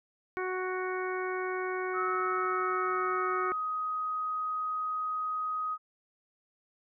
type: harmonic tone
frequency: 370 Hz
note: F#4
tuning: in tune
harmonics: 1 / 2 / 3 / 4 / 5 / 6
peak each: -33 / -41 / -38 / -39 / -44 / -43 dBFS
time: 0.37-3.52 s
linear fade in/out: 0 ms
type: tone with pitch glide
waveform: sine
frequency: 1287 to 1254.7 Hz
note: E6 to D#6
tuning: -42 to +14 cents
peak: -30 dBFS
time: 1.93-5.78 s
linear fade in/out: 50 ms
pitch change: -44 cents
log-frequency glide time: 2.34-3.64 s
effects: none